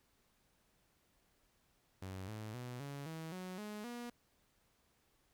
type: tone with pitch steps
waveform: sawtooth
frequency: 94.7 / 108.16 / 123.52 / 141.07 / 161.12 / 184.01 / 210.2 / 240 Hz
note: F#2 / A2 / B2 / C#3 / E3 / F#3 / G#3 / B3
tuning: +41 / -29 / +1 / +31 / -39 / -9 / +21 / -49 cents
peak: -40 dBFS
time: 2.02-4.1 s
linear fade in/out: 5 ms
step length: 260 ms
effects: pink hiss -75 dBFS RMS until 5.33 s